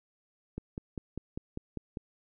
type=click train; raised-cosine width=3 ms; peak=-23 dBFS; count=8; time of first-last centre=0.58-1.972 s; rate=5.03 Hz; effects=none